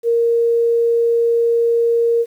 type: tone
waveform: sine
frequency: 466.2 Hz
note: A#4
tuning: in tune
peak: -12 dBFS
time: 0.03-2.26 s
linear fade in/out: 50 ms
effects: 8-bit